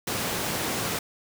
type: high-pass noise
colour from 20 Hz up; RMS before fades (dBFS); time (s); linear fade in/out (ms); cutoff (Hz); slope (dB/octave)
pink; -29; 0.07-0.99; 5; 120; 12
effects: none